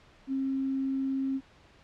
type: tone with tanh clipping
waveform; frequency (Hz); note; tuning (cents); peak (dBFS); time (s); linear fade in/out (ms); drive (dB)
triangle; 268.3; C4; +44; -27; 0.27-1.41; 50; 3
effects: pink hiss -58 dBFS RMS until 1.83 s + low-pass 4000 Hz 12 dB/octave